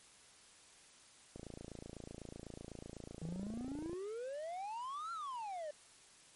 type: click train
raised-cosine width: 2 ms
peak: -34 dBFS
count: 73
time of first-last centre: 1.36-3.931 s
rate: 28 Hz
type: exponential two-way sweep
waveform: triangle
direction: up then down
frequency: 155.56 to 1389 to 579 Hz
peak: -39 dBFS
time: 3.22-5.71 s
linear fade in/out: 5 ms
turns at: 5.12 s
effects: white hiss -62 dBFS RMS until 6.35 s + MP3 48 kbps